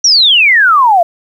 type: exponential sweep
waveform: sine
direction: down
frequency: 5920 to 658 Hz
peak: -4 dBFS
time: 0.04-1.03 s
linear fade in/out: 5 ms
effects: 7-bit